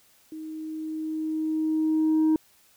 sine tone with level ramp, 314.1 Hz, D#4, 16 cents sharp, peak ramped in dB -35 to -15 dBFS, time 0.32-2.36 s, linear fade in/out 2 ms, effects tanh soft clip ceiling -17 dBFS + white hiss -60 dBFS RMS until 2.76 s

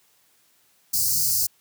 white band-stop noise, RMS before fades -22 dBFS, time 0.93-1.47 s, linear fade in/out 10 ms, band 180 to 4400 Hz, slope 96 dB/octave, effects white hiss -62 dBFS RMS until 1.6 s + high-pass 80 Hz 12 dB/octave

